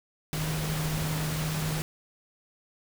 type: tone in noise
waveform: sine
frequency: 155.56 Hz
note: D#3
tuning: in tune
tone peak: -29 dBFS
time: 0.33-1.82 s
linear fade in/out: 0 ms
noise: pink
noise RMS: -34 dBFS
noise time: 0.33-1.82 s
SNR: +2 dB
effects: none